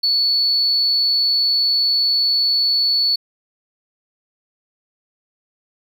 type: tone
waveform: triangle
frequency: 4435 Hz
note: C#8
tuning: in tune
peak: -11 dBFS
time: 0.03-3.16 s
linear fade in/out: 10 ms
effects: tanh soft clip ceiling -12 dBFS